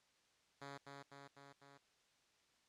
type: tone with echo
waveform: 5% pulse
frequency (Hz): 140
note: C#3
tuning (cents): +18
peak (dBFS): -38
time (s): 0.61-0.78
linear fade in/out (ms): 10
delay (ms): 250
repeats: 4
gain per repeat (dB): -3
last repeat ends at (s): 1.78
effects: white hiss -75 dBFS RMS until 2.68 s + low-pass 6000 Hz 12 dB/octave